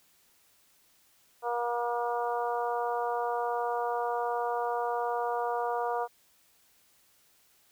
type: harmonic tone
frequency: 238.7 Hz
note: A#3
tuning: 41 cents sharp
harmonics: 2 / 3 / 4 / 5 / 6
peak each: -33 / -32 / -34 / -38 / -43 dBFS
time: 1.42-6.08 s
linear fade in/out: 50 ms
effects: white hiss -65 dBFS RMS until 7.71 s